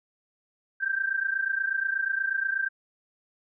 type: tone pair together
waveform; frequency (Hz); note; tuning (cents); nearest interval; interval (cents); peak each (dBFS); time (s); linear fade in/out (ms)
sine; 1564.7 / 1593; G6 / G6; -4 / +27; unison; 31; -27 / -29; 0.8-2.69; 20
effects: none